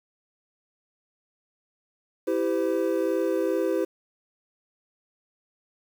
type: chord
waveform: triangle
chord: C major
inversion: first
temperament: equal with one note detuned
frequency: 329.6 / 392 / 510.7 Hz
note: E4 / G4 / C5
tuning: 0 / 0 / -42 cents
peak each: -25 dBFS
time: 2.27-3.85 s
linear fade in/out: 10 ms
effects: 8-bit